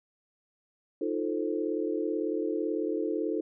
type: chord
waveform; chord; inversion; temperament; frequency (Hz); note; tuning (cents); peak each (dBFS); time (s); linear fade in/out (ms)
sine; F dominant seventh; third; equal; 311.1 / 349.2 / 440 / 523.3; Eb4 / F4 / A4 / C5; 0 / 0 / 0 / 0; -32 / -33 / -32 / -38; 1.01-3.41; 5
effects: none